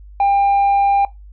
sine tone with tanh clipping, 798 Hz, G5, 31 cents sharp, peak -12 dBFS, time 0.2-1.05 s, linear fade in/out 2 ms, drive 2 dB, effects noise-tail reverb RT60 0.2 s tail -19 dB re dry + added 50 Hz sine -36 dBFS peak until 1.32 s

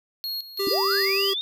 square tone with tremolo, 4298 Hz, C8, 46 cents sharp, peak -28 dBFS, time 0.24-1.05 s, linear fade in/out 0 ms, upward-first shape square, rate 3 Hz, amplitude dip 75%
square tone with vibrato, 392 Hz, G4, in tune, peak -25 dBFS, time 0.59-1.34 s, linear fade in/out 10 ms, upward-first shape square, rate 3.5 Hz, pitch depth 11 cents each way
square tone, 4876 Hz, D#8, 36 cents flat, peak -25 dBFS, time 0.66-1.35 s, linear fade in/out 50 ms
sine linear sweep, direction up, 257.4 to 3729 Hz, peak -25 dBFS, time 0.67-1.41 s, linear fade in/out 0 ms
effects none

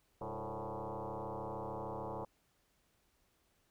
sine tone with frequency modulation, 203.4 Hz, G#3, 36 cents flat, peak -39 dBFS, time 0.21-2.25 s, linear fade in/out 5 ms, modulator 110 Hz, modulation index 7.7, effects pink hiss -75 dBFS RMS until 3.7 s

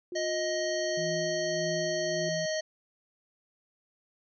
sine tone, 355.5 Hz, F4, 31 cents sharp, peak -35 dBFS, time 0.12-2.29 s, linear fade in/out 2 ms
harmonic tone, 626 Hz, D#5, 10 cents sharp, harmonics 1 / 3 / 5 / 7 / 9 / 10, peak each -30 / -37 / -43 / -39 / -43 / -43 dBFS, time 0.15-2.61 s, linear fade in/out 10 ms
sine tone with tremolo, 164.81 Hz, E3, in tune, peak -35 dBFS, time 0.97-2.46 s, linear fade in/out 5 ms, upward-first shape sine, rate 1.7 Hz, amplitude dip 65%
effects none

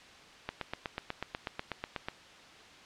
click train, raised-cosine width 0.3 ms, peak -18 dBFS, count 14, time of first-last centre 0.49-2.085 s, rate 8.15 Hz, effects white hiss -53 dBFS RMS until 2.85 s + low-pass 4000 Hz 12 dB/octave

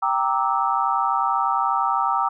sine chord, E half-diminished seventh, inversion first, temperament equal with one note detuned, 784 / 932.3 / 1174.7 / 1306.4 Hz, G5 / Bb5 / D6 / E6, 0 / 0 / 0 / -16 cents, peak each -24 dBFS, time 0.02-2.29 s, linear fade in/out 10 ms, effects none

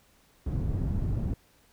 white low-pass noise, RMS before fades -29 dBFS, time 0.46-1.34 s, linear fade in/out 5 ms, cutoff 110 Hz, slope 12 dB/octave, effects pink hiss -63 dBFS RMS until 1.72 s

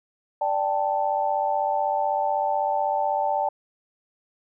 sine chord, D suspended fourth, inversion none, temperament equal, 587.3 / 784 / 880 Hz, D5 / G5 / A5, 0 / 0 / 0 cents, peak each -27 / -25 / -25 dBFS, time 0.41-3.49 s, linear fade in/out 5 ms, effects none

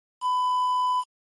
triangle tone with quantisation, 1001 Hz, B5, 23 cents sharp, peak -19 dBFS, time 0.21-1.04 s, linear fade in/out 50 ms, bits 7, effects MP3 48 kbps

